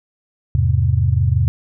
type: chord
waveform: sine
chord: E augmented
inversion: none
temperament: just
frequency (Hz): 82.41 / 103.01 / 128.76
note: E2 / G#2 / B#2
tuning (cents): 0 / -14 / -27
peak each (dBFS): -17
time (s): 0.55-1.48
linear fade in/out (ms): 0
effects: none

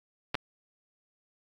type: clicks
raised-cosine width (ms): 0.3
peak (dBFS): -13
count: 2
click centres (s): 0.345 / 0.352
effects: AAC 64 kbps

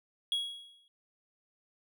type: tone with exponential decay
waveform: triangle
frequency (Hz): 3322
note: G#7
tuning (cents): 0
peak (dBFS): -25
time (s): 0.32-0.88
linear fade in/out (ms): 1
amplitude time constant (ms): 120
effects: none

